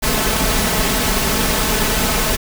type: noise with comb filter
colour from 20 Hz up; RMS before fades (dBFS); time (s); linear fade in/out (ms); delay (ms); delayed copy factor
pink; -17; 0.02-2.37; 20; 4.6; +0.55
effects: none